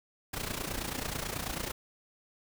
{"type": "noise with amplitude modulation", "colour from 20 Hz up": "pink", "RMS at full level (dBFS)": -33, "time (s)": [0.33, 1.72], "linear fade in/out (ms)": 10, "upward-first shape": "sine", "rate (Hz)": 29.2, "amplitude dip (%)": 75, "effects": []}